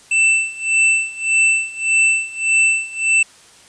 square tone with tremolo, 2664 Hz, E7, 18 cents sharp, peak -11 dBFS, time 0.11-3.23 s, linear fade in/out 5 ms, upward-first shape sine, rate 1.7 Hz, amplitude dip 90%, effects white hiss -46 dBFS RMS until 3.68 s + resampled to 22050 Hz

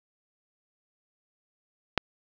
click, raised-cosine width 0.3 ms, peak -5 dBFS, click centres 1.977 s, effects resampled to 16000 Hz + 7-bit

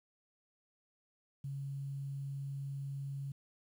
sine tone with quantisation, 138.59 Hz, C#3, in tune, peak -38 dBFS, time 1.44-3.32 s, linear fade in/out 5 ms, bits 11, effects none

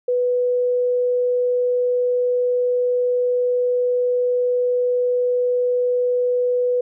sine tone, 493.9 Hz, B4, in tune, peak -16 dBFS, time 0.08-6.81 s, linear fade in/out 5 ms, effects none

